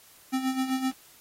square tone with tremolo, 261.6 Hz, C4, in tune, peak -24 dBFS, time 0.32-0.92 s, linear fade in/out 20 ms, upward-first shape sine, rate 7.8 Hz, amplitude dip 65%
clicks, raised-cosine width 0.2 ms, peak -29 dBFS, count 2, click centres 0.697 / 0.914 s
effects white hiss -55 dBFS RMS until 1.2 s + AAC 48 kbps

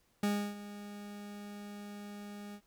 40% pulse tone with ADSR envelope, 205.1 Hz, G#3, 21 cents flat, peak -27 dBFS, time 0.23-2.61 s, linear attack 4 ms, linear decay 310 ms, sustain -16 dB, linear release 69 ms, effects pink hiss -72 dBFS RMS until 2.66 s

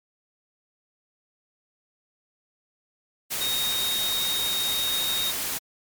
sine tone in noise, 3729 Hz, A#7, in tune, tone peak -25 dBFS, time 3.4-5.32 s, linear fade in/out 20 ms, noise white, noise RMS -29 dBFS, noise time 3.3-5.59 s, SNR +1 dB, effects MP3 96 kbps

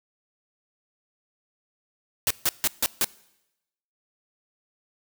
white noise bursts, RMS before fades -22 dBFS, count 5, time 2.27-3.045 s, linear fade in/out 0 ms, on 35 ms, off 150 ms, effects noise-tail reverb RT60 0.9 s tail -22 dB re dry

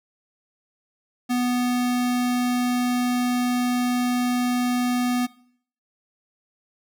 square tone, 246.7 Hz, B3, 2 cents flat, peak -21 dBFS, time 1.29-5.27 s, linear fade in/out 20 ms, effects noise-tail reverb RT60 0.6 s tail -20 dB re dry

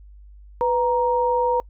sine tone pair together, 496 / 937 Hz, B4 / A#5, +7 / +9 cents, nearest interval major seventh, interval 1102 cents, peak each -20 dBFS, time 0.61-1.6 s, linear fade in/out 0 ms, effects noise-tail reverb RT60 0.1 s tail -26 dB re dry + added 50 Hz sine -42 dBFS peak until 1.69 s

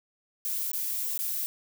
violet noise with dropouts, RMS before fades -31 dBFS, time 0.45-1.46 s, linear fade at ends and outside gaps 0 ms, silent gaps 0.716-0.733 / 1.177-1.19 s, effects none

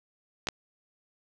clicks, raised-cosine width 0.2 ms, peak -15 / -11 dBFS, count 2, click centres 0.471 / 0.487 s, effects none

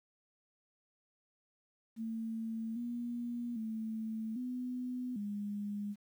sine tone with pitch steps, 224.7 / 239.1 / 221 / 250.1 / 205.1 Hz, A3 / A#3 / A3 / B3 / G#3, +37 / +44 / +8 / +22 / -21 cents, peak -36 dBFS, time 1.96-5.96 s, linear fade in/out 50 ms, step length 800 ms, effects 11-bit

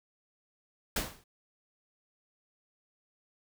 pink noise with exponential decay, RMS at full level -27 dBFS, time 0.96-1.24 s, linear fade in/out 5 ms, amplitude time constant 59 ms, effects none

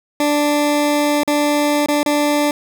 20% pulse tone with dropouts, 293.7 Hz, D4, in tune, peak -9 dBFS, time 0.2-2.51 s, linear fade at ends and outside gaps 2 ms, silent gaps 1.234-1.276 / 1.861-1.885 / 2.031-2.061 s, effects none

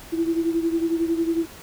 sine beating tone pair, 329.6 / 340.6 Hz, E4 / F4, 0 / -43 cents, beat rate 11 Hz, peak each -21 / -26 dBFS, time 0.12-1.46 s, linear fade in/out 20 ms, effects pink hiss -43 dBFS RMS until 1.62 s

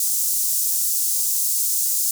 pink high-pass noise, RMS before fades -21 dBFS, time 0-2.11 s, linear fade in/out 2 ms, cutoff 6600 Hz, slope 24 dB/octave, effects none

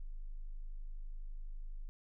sine tone, 26 Hz, G#0, 3 cents sharp, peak -40 dBFS, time 0-1.89 s, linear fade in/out 0 ms, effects none

